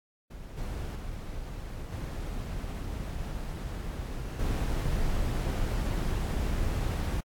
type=noise with level steps; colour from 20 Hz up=brown; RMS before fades=-42 / -35 / -38 / -35 / -29 dBFS; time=0.3-7.21 s; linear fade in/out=10 ms; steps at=0.57 / 0.95 / 1.92 / 4.39 s; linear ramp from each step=5 ms; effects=AAC 64 kbps